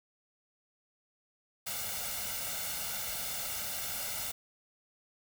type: noise with comb filter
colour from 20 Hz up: white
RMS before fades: -37 dBFS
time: 1.66-4.32 s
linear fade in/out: 10 ms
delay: 1.4 ms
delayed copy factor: +0.7
effects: none